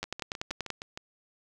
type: two click trains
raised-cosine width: 0.2 ms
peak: -15 / -21 dBFS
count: 8 / 7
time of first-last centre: 0.03-0.703 / 0.04-0.975 s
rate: 10.4 / 6.42 Hz
effects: none